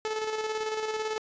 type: tone with tremolo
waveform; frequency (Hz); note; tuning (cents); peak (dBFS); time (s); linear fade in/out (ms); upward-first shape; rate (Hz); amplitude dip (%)
sawtooth; 434.7; A4; -21; -24; 0.05-1.18; 0; square; 18; 40
effects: resampled to 16000 Hz